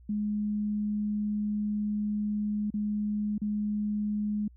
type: tone with dropouts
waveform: sine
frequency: 209.1 Hz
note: G#3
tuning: 12 cents sharp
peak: -27 dBFS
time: 0.09-4.48 s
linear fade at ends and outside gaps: 5 ms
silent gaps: 2.704-2.739 / 3.381-3.416 s
effects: added 60 Hz sine -51 dBFS peak until 4.56 s